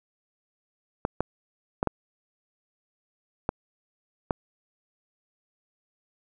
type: clicks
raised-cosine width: 1 ms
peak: -10 dBFS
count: 6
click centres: 1.051 / 1.206 / 1.829 / 1.873 / 3.491 / 4.308 s
effects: none